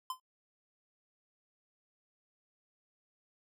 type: tone with exponential decay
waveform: square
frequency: 1029 Hz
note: C6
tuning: 29 cents flat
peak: -33 dBFS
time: 0.1-0.2 s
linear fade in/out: 2 ms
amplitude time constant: 21 ms
effects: noise-tail reverb RT60 0.1 s tail -23 dB re dry